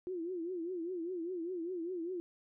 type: tone with vibrato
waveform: sine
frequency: 349.2 Hz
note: F4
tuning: in tune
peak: -36 dBFS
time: 0.07-2.2 s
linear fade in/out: 0 ms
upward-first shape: triangle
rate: 5 Hz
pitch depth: 150 cents each way
effects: none